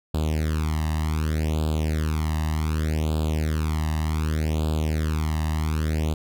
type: tone with flanger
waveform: sawtooth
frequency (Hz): 77.78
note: D#2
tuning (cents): 0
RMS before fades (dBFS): -24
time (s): 0.14-6.14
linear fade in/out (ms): 5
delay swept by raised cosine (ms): 0.25 to 1.06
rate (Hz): 0.66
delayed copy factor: +0.95
effects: none